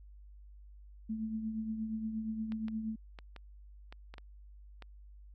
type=tone with tremolo; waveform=sine; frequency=220 Hz; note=A3; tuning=in tune; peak=-32 dBFS; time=1.09-2.96 s; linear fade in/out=10 ms; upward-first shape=triangle; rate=8.5 Hz; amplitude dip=55%
type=clicks; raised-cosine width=0.3 ms; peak=-32 dBFS; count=8; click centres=2.521 / 2.683 / 3.188 / 3.363 / 3.925 / 4.14 / 4.182 / 4.823 s
effects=added 50 Hz sine -51 dBFS peak until 5.34 s